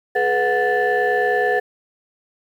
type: tone cluster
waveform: sine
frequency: 422.4 / 491.6 / 731 / 1752 Hz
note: G#4 / B4 / F#5 / A6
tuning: +29 / -8 / -21 / -8 cents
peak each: -20 dBFS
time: 0.15-1.6 s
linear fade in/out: 10 ms
effects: tanh soft clip ceiling -10 dBFS + 8-bit